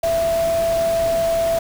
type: tone in noise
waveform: sine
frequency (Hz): 665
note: E5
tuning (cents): +15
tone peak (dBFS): -16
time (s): 0.03-1.59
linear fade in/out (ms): 5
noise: pink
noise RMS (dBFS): -30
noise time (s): 0.03-1.59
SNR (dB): +11
effects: none